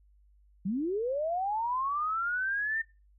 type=linear sweep; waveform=sine; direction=up; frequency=174.61 to 1826 Hz; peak=-28 dBFS; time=0.65-2.82 s; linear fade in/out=10 ms; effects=noise-tail reverb RT60 0.3 s tail -23 dB re dry + added 50 Hz sine -59 dBFS peak until 3.18 s